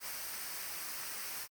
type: noise with comb filter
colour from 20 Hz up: white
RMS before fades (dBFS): -42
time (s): 0-1.48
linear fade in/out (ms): 50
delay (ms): 0.28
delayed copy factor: -0.5
effects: Opus 48 kbps